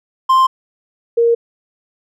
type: tone pair in turn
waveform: triangle / sine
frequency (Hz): 1048 / 466.8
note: C6 / A#4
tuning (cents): +2 / +2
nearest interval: octave + major second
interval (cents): 1400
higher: first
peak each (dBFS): -6 / -9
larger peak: first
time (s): 0.29-0.47 / 1.17-1.35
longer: neither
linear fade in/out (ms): 10
effects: none